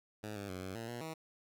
10% pulse tone with pitch steps, 106.4 / 100.5 / 92.3 / 94.2 / 114.6 / 119.8 / 160.1 Hz, G#2 / G2 / F#2 / F#2 / A#2 / A#2 / D#3, +42 / +44 / -4 / +32 / -29 / +48 / +50 cents, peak -33 dBFS, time 0.23-1.14 s, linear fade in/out 10 ms, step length 130 ms, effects none

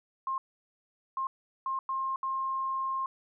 sine tone bursts at uneven times, 1064 Hz, C6, 29 cents sharp, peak -29 dBFS, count 5, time 0.27-0.38 / 1.17-1.27 / 1.66-1.79 / 1.89-2.16 / 2.23-3.06 s, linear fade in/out 2 ms, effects none

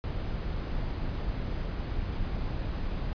brown noise, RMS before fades -32 dBFS, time 0.04-3.13 s, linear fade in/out 0 ms, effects resampled to 11025 Hz

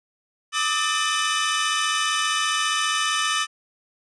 sawtooth tone cluster, 1185 / 1280 / 1786 / 2999 Hz, D6 / D#6 / A6 / F#7, +15 / +49 / +25 / +23 cents, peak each -23 dBFS, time 0.52-3.47 s, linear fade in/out 50 ms, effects resampled to 22050 Hz

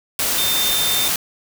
sine tone in noise, 3600 Hz, A7, 39 cents sharp, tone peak -20 dBFS, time 0.38-1.08 s, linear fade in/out 2 ms, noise white, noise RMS -20 dBFS, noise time 0.19-1.16 s, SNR -3 dB, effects none

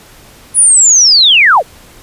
sine linear sweep, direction down, 10050 to 395.3 Hz, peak -3 dBFS, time 0.54-1.63 s, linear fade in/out 50 ms, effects pink hiss -39 dBFS RMS until 2.02 s + resampled to 32000 Hz

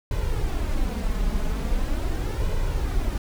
brown noise with flanger, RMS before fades -24 dBFS, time 0.11-3.18 s, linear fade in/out 2 ms, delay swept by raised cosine 2 to 4.8 ms, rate 0.41 Hz, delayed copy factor +0.55, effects none

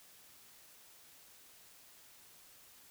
silence, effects white hiss -60 dBFS RMS until 2.9 s

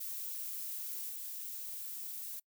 violet noise with level steps, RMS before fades -41 / -43 dBFS, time 0-2.4 s, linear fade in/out 10 ms, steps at 1.09 s, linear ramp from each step 5 ms, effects noise-tail reverb RT60 0.1 s tail -26 dB re dry

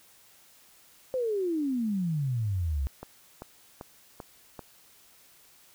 sine exponential sweep, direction down, 529 to 64.5 Hz, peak -26 dBFS, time 1.14-2.87 s, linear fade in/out 0 ms
click train, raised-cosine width 1 ms, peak -25 dBFS, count 5, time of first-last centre 3.03-4.592 s, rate 2.56 Hz
effects white hiss -58 dBFS RMS until 5.74 s

